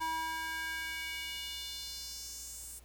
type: tone with high-pass filter sweep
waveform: square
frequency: 322.4 Hz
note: E4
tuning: 38 cents flat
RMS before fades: -40 dBFS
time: 0-2.8 s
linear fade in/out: 20 ms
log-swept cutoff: 900 to 9000 Hz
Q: 2.5
effects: added 60 Hz sine -55 dBFS peak until 2.84 s + pink hiss -63 dBFS RMS until 2.84 s